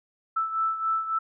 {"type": "beating tone pair", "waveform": "sine", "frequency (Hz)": [1318.5, 1322.1], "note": ["E6", "E6"], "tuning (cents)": [0, 5], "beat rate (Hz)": 3.6, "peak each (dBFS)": [-25, -31], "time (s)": [0.36, 1.19], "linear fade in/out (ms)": 10, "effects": []}